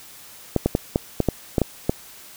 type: clicks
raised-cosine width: 2 ms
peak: -4 dBFS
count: 9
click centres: 0.563 / 0.66 / 0.751 / 0.959 / 1.203 / 1.287 / 1.582 / 1.617 / 1.895 s
effects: white hiss -44 dBFS RMS until 2.36 s